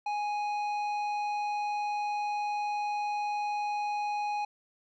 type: tone with tanh clipping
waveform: triangle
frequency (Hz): 830.6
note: G#5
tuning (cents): 0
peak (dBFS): -31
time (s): 0.06-4.45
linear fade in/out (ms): 5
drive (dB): 14
effects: none